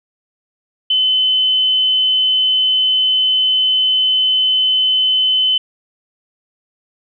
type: tone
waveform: sine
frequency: 3040 Hz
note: F#7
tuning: 46 cents sharp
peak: -11 dBFS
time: 0.9-5.58 s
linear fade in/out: 5 ms
effects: none